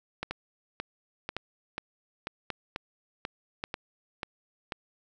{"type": "two click trains", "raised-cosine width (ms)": 0.3, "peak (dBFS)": [-17, -16], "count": [10, 4], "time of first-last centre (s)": [[0.31, 4.722], [0.23, 3.639]], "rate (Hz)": [2.04, 0.88], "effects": []}